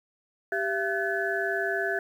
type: tone cluster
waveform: sine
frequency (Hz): 391.8 / 675 / 1512 / 1716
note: G4 / E5 / F#6 / A6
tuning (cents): -1 / +41 / +37 / -44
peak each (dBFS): -31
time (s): 0.52-1.99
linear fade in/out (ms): 2
effects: 9-bit